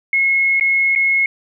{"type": "tone with dropouts", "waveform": "sine", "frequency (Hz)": 2171, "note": "C#7", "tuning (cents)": -37, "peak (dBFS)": -12, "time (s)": [0.13, 1.26], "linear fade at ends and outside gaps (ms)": 2, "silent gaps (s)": [[0.598, 0.609], [0.952, 0.959]], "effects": []}